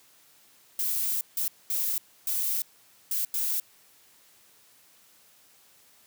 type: noise bursts at uneven times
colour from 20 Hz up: violet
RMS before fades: -28 dBFS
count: 6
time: 0.79-1.21 / 1.37-1.48 / 1.7-1.98 / 2.27-2.62 / 3.11-3.25 / 3.34-3.6 s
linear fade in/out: 2 ms
effects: white hiss -59 dBFS RMS until 6.06 s + high-pass 80 Hz 12 dB/octave